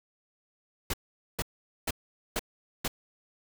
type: noise bursts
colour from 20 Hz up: pink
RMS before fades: -30 dBFS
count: 5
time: 0.9-2.88 s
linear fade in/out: 5 ms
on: 36 ms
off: 450 ms
effects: none